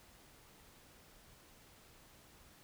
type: silence
effects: pink hiss -62 dBFS RMS until 2.63 s